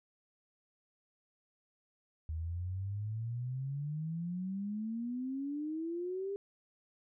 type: exponential sweep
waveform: sine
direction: up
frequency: 77.78 to 404.1 Hz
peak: -35 dBFS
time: 2.29-6.36 s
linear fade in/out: 0 ms
effects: none

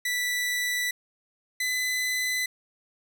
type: tone pair in turn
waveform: sawtooth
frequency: 1972 / 2009 Hz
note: B6 / B6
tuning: -3 / +29 cents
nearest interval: unison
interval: 32 cents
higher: second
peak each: -22 dBFS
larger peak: neither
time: 0.05-0.91 / 1.6-2.46 s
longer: neither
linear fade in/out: 5 ms
effects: none

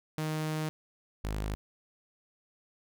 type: tone pair in turn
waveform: sawtooth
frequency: 155.56 / 52.06 Hz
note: D#3 / G#1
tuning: 0 / +5 cents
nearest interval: octave + perfect fifth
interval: 1895 cents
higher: first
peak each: -27 / -28 dBFS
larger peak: first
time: 0.18-0.69 / 1.24-1.55 s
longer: first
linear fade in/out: 0 ms
effects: none

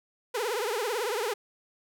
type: tone with vibrato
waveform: sawtooth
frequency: 452 Hz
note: A4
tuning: 47 cents sharp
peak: -24 dBFS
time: 0.34-1.34 s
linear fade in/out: 10 ms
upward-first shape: triangle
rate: 18 Hz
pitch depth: 240 cents each way
effects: none

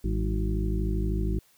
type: harmonic tone with a mistuned harmonic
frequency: 52.8 Hz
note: G#1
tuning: 29 cents sharp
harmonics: 1 / 2 / 3 / 4 / 6 / 7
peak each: -26 / -33 / -35 / -34 / -36 / -37 dBFS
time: 0.04-1.39 s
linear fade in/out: 5 ms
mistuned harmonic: 4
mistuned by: -77 cents
effects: white hiss -62 dBFS RMS until 1.57 s

